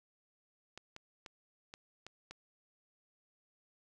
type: clicks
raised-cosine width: 0.2 ms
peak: -30 dBFS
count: 6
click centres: 0.776 / 0.964 / 1.262 / 1.739 / 2.066 / 2.31 s
effects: none